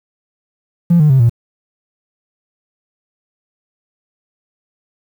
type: tone with pitch steps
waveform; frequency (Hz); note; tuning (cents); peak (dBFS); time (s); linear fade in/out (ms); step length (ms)
triangle; 171.7 / 151.21 / 133.17 / 117.27; F3 / D#3 / C3 / A#2; -29 / -49 / +31 / +11; -3; 0.9-1.296; 10; 99
effects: tanh soft clip ceiling -3 dBFS + 7-bit